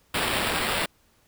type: noise with sample-and-hold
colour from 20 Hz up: white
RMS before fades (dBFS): -26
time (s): 0.14-0.86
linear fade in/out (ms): 5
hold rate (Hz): 6300
effects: pink hiss -63 dBFS RMS until 1.27 s